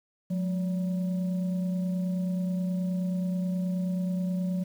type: tone with frequency modulation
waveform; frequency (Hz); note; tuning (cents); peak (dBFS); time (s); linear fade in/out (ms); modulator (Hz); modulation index
sine; 180.3; F#3; -45; -26; 0.3-4.64; 10; 390; 0.34
effects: 9-bit